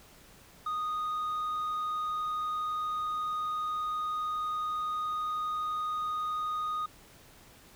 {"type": "tone with tanh clipping", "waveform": "sine", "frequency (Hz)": 1239, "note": "D#6", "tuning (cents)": -8, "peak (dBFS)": -31, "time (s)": [0.66, 6.86], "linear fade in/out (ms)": 5, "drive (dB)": 3, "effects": ["pink hiss -56 dBFS RMS until 7.75 s"]}